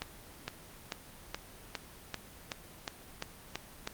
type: accelerating click train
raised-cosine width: 0.2 ms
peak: -17 dBFS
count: 11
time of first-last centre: 0.02-3.874 s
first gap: 460 ms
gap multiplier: 0.96
effects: pink hiss -52 dBFS RMS until 3.93 s + Opus 24 kbps